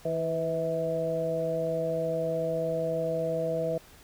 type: harmonic tone with a mistuned harmonic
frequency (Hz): 162.1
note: E3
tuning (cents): -29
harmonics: 1 / 2 / 3 / 4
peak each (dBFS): -35 / -39 / -30 / -30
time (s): 0.05-3.78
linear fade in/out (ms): 5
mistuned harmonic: 3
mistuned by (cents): +37
effects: pink hiss -54 dBFS RMS until 4.03 s